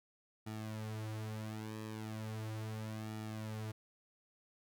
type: tone with flanger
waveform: sawtooth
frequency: 108.9 Hz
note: A2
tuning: 17 cents flat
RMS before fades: -43 dBFS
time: 0.46-3.72 s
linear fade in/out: 10 ms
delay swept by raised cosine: 1.9 to 7.8 ms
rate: 0.37 Hz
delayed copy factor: -0.8
effects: none